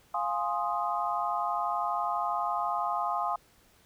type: chord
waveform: sine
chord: F minor seventh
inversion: none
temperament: equal with one note detuned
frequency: 698.5 / 830.6 / 1050.7 / 1244.5 Hz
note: F5 / Ab5 / C6 / Eb6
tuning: 0 / 0 / +7 / 0 cents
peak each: -33 dBFS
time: 0.14-3.36 s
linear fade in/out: 5 ms
effects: pink hiss -62 dBFS RMS until 3.85 s